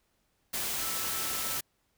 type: tone in noise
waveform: sine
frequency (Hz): 1318.5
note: E6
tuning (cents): 0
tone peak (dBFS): -43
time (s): 0.81-1.58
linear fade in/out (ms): 10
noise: white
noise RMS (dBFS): -33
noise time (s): 0.53-1.61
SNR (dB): -13
effects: pink hiss -74 dBFS RMS until 1.97 s